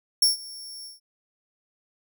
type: tone with ADSR envelope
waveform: sawtooth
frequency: 5470 Hz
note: F8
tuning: 37 cents flat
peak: -12 dBFS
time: 0.22-1 s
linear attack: 4 ms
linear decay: 140 ms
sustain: -23 dB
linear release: 150 ms
effects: none